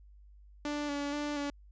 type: tone with vibrato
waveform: sawtooth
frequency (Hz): 289.9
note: D4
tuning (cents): -22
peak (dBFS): -29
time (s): 0.65-1.5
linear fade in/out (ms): 2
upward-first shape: square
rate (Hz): 2.1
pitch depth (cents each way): 23
effects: added 50 Hz sine -53 dBFS peak until 1.71 s + resampled to 16000 Hz